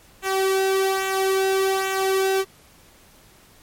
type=tone with flanger; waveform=sawtooth; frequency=384.1 Hz; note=G4; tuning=35 cents flat; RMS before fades=-21 dBFS; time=0.22-2.45 s; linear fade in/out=50 ms; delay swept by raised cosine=0.2 to 1.7 ms; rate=1.2 Hz; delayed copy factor=-0.6; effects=pink hiss -52 dBFS RMS until 3.62 s + MP3 64 kbps